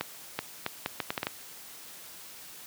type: accelerating click train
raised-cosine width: 0.3 ms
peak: -13 dBFS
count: 9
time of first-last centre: 0.01-1.269 s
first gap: 380 ms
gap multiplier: 0.72
effects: white hiss -47 dBFS RMS until 2.66 s + high-pass 100 Hz 12 dB/octave